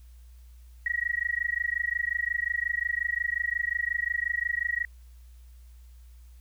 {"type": "tone with amplitude modulation", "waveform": "sine", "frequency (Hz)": 1908, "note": "A#6", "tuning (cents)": 40, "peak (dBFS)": -22, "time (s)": [0.86, 4.85], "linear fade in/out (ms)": 2, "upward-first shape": "sine", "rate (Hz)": 25.6, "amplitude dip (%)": 100, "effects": ["added 60 Hz sine -47 dBFS peak until 6.4 s", "white hiss -66 dBFS RMS until 6.4 s"]}